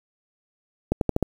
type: accelerating click train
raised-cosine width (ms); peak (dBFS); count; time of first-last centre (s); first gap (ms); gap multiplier
2; -7; 5; 0.92-1.227; 92; 0.88
effects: 7-bit